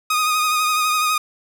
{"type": "tone with vibrato", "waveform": "sawtooth", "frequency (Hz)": 1242, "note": "D#6", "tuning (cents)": -3, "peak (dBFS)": -13, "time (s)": [0.1, 1.18], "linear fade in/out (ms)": 5, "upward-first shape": "sine", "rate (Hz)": 12, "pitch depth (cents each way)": 29, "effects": []}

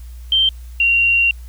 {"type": "tone pair in turn", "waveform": "sine", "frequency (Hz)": [3136, 2758], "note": ["G7", "F7"], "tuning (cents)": [0, -22], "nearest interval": "major second", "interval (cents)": 222, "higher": "first", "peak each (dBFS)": -11, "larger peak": "neither", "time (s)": [[0.32, 0.49], [0.8, 1.31]], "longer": "second", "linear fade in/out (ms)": 2, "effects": ["added 60 Hz sine -31 dBFS peak until 1.48 s", "white hiss -51 dBFS RMS until 1.48 s"]}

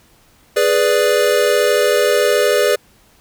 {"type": "chord", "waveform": "square", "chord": "G# diminished", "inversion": "none", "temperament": "equal", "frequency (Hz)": [415.3, 493.9, 587.3], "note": ["G#4", "B4", "D5"], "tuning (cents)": [0, 0, 0], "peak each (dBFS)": -17, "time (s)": [0.56, 2.76], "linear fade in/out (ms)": 10, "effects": ["pink hiss -52 dBFS RMS until 3.2 s"]}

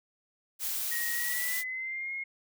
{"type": "noise", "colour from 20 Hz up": "blue", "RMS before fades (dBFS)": -33, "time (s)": [0.59, 1.64], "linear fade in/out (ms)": 50}
{"type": "tone with pitch glide", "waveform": "sine", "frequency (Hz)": [1883, 2151], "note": ["A#6", "C7"], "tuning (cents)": [17, 47], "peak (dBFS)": -33, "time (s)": [0.91, 2.24], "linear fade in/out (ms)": 10, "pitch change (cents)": 230, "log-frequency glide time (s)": [1.11, 2.13]}
{"effects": []}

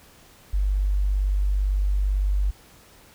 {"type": "tone", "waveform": "sine", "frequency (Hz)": 48.92, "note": "G1", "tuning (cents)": -3, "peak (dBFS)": -19, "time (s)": [0.53, 2.51], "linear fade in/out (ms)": 10, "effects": ["pink hiss -52 dBFS RMS until 3.14 s"]}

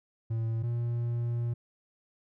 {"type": "tone pair in turn", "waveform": "triangle", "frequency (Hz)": [113.3, 118.55], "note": ["A#2", "A#2"], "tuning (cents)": [-49, 30], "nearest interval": "minor second", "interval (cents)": 79, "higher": "second", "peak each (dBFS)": -26, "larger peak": "neither", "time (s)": [[0.3, 0.63], [0.63, 1.54]], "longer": "second", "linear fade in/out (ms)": 10, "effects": []}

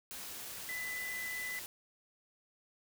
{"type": "tone in noise", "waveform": "sine", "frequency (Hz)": 2000, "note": "B6", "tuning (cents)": 21, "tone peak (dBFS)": -38, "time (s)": [0.69, 1.59], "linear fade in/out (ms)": 0, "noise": "white", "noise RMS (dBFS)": -45, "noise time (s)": [0.11, 1.66], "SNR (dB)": 4, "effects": []}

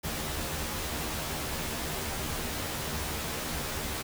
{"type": "noise with comb filter", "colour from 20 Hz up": "pink", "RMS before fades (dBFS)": -34, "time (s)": [0.03, 4.03], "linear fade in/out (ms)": 20, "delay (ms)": 13, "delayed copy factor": 0.75, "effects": []}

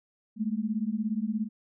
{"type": "beating tone pair", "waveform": "sine", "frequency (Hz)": [207.7, 224.7], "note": ["G#3", "A3"], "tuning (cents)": [0, 37], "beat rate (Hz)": 17, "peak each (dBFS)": -30, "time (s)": [0.36, 1.49], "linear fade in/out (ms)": 50, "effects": []}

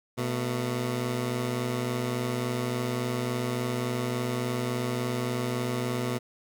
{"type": "tone pair together", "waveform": "15% pulse", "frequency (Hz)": [123.47, 223.4], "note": ["B2", "A3"], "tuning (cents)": [0, 27], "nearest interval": "minor seventh", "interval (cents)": 1027, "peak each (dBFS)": [-22, -29], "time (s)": [0.17, 6.19], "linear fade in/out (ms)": 20, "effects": []}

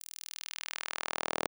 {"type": "tone with high-pass filter sweep", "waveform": "sawtooth", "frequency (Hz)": 40.14, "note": "E1", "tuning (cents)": -45, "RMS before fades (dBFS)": -39, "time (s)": [0, 1.47], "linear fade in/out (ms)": 10, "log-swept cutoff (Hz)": [7900, 460], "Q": 0.9, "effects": []}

